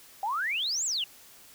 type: exponential two-way sweep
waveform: sine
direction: up then down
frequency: 761 to 7902 to 2725 Hz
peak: -27 dBFS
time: 0.23-1.04 s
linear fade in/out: 2 ms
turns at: 0.85 s
effects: white hiss -53 dBFS RMS until 1.54 s